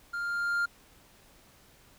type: tone with level ramp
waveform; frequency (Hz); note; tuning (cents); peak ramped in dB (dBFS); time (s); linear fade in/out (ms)
triangle; 1400; F6; +4; -30 to -23; 0.13-0.66; 10
effects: pink hiss -59 dBFS RMS until 1.98 s